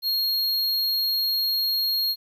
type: tone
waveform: square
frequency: 4270 Hz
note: C8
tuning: 34 cents sharp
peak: -22 dBFS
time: 0.02-2.16 s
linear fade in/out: 50 ms
effects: 10-bit